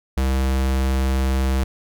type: tone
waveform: square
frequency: 66 Hz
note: C2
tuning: 16 cents sharp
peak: -18 dBFS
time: 0.17-1.64 s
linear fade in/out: 5 ms
effects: none